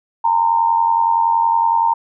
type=tone with amplitude modulation; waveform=sine; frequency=921 Hz; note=A#5; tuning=21 cents flat; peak=-9 dBFS; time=0.24-1.94 s; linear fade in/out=10 ms; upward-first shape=sine; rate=90.7 Hz; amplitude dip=65%; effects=none